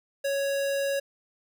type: tone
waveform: square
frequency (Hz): 555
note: C#5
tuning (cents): +2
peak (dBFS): -26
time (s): 0.24-1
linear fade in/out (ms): 10
effects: none